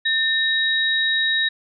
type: tone pair together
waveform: sine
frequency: 1800 / 3814 Hz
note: A6 / A#7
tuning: +39 / +39 cents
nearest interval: octave + minor second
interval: 1300 cents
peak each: -20 dBFS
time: 0.05-1.49 s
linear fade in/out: 10 ms
effects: none